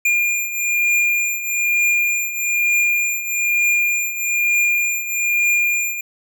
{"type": "beating tone pair", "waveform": "square", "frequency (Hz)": [2409, 2410.1], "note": ["D7", "D7"], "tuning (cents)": [43, 44], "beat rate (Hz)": 1.1, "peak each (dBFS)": [-23, -18], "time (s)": [0.05, 6.01], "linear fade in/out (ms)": 5, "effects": []}